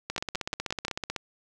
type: two click trains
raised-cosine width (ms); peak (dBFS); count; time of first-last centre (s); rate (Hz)
0.2; -13 / -14; 5 / 18; 0.18-0.882 / 0.1-1.163; 5.7 / 16
effects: none